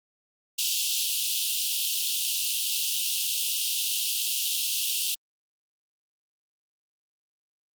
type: high-pass noise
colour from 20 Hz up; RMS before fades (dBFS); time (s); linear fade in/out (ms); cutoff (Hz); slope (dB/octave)
pink; -27; 0.58-5.15; 10; 2700; 96
effects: Opus 48 kbps